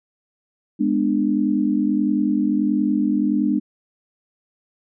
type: chord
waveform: sine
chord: G# diminished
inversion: none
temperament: just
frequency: 207.7 / 249.2 / 299 Hz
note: G#3 / B3 / D4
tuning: 0 / +16 / +31 cents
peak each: -21 / -22 / -20 dBFS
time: 0.79-3.6 s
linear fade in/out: 20 ms
effects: none